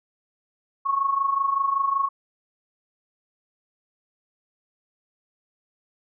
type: tone with amplitude modulation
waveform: sine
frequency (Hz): 1100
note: C#6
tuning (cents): -14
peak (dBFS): -17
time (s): 0.85-2.09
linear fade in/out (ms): 20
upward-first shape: sine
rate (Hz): 25.3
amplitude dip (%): 70
effects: none